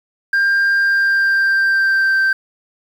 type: tone with pitch glide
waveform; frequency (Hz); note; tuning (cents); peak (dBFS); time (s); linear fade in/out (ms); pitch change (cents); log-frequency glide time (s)
sine; 1596 to 1562.3; G6 to G6; +31 to -6; -9; 0.33-2.33; 5; -37; 0.8-2.22
effects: tanh soft clip ceiling -11 dBFS + 7-bit